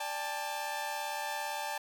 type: chord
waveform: sawtooth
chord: D suspended fourth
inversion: none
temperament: equal with one note detuned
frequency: 587.3 / 802.3 / 880 Hz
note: D5 / G5 / A5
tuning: 0 / +40 / 0 cents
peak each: -39 / -36 / -33 dBFS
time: 0-1.78 s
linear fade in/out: 5 ms
effects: none